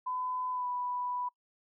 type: tone with pitch glide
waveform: sine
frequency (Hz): 1008 to 987.8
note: B5 to B5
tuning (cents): +35 to 0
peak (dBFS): -32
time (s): 0.06-1.29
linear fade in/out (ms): 10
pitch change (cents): -35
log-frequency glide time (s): 0.51-0.67
effects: noise-tail reverb RT60 0.1 s tail -23 dB re dry